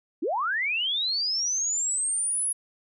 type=linear sweep; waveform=sine; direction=up; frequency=259.3 to 10548 Hz; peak=-24 dBFS; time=0.22-2.53 s; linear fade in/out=10 ms; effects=none